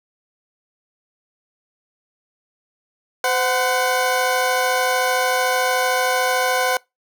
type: tone pair together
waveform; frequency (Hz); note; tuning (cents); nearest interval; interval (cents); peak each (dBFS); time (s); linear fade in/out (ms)
20% pulse; 512 / 741.3; C5 / F#5; -38 / +3; tritone; 641; -15; 3.24-6.77; 2
effects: noise-tail reverb RT60 0.2 s tail -24 dB re dry